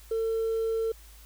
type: tone with hard clipping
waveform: triangle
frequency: 450 Hz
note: A4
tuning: 39 cents sharp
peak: -25 dBFS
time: 0.11-0.92 s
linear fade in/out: 5 ms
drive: 2 dB
effects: added 53 Hz sine -49 dBFS peak until 1.25 s + white hiss -55 dBFS RMS until 1.25 s